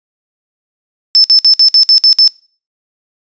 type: tone bursts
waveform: sine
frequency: 5274 Hz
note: E8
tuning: in tune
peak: -3 dBFS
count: 8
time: 1.15-2.277 s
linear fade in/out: 0 ms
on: 91 ms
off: 57 ms
effects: noise-tail reverb RT60 0.4 s tail -22 dB re dry + resampled to 16000 Hz